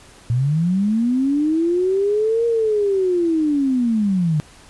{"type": "linear two-way sweep", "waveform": "sine", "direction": "up then down", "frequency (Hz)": [114, 470, 146.5], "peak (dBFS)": -15, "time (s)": [0.3, 4.4], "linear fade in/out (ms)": 0, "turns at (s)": 2.46, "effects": ["pink hiss -46 dBFS RMS until 4.69 s", "resampled to 24000 Hz"]}